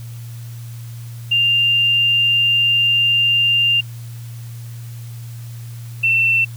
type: tone pair in turn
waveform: sine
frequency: 2794 / 2689 Hz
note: F7 / E7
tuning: 0 / +34 cents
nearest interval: minor second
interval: 66 cents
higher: first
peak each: -12 dBFS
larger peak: neither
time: 1.31-3.81 / 6.03-6.45 s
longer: first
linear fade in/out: 10 ms
effects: added 117 Hz sine -29 dBFS peak until 6.56 s + white hiss -45 dBFS RMS until 6.56 s